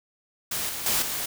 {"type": "noise with level steps", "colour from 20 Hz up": "white", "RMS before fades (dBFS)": [-29, -33, -24, -30], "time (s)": [0.51, 1.26], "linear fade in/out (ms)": 5, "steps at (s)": [0.69, 0.86, 1.02], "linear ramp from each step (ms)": 2, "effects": []}